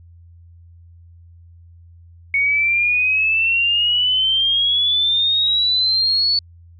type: exponential sweep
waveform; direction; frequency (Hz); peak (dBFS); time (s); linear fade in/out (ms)
sine; up; 2217 to 4469; -14; 2.34-6.39; 2
effects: added 85 Hz sine -42 dBFS peak until 6.79 s